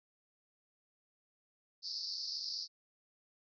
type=band-pass noise; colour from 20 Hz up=pink; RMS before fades=-41 dBFS; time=1.82-2.68 s; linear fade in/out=50 ms; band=4400 to 5300 Hz; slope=96 dB/octave; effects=none